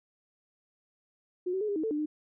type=tone with pitch steps; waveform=sine; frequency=361.1 / 379.6 / 425.5 / 404.8 / 314.5 / 443 / 298 / 304 Hz; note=F#4 / F#4 / G#4 / G#4 / D#4 / A4 / D4 / D#4; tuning=-42 / +44 / +42 / -44 / +19 / +12 / +25 / -40 cents; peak=-28 dBFS; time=1.46-2.06 s; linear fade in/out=10 ms; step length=75 ms; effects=none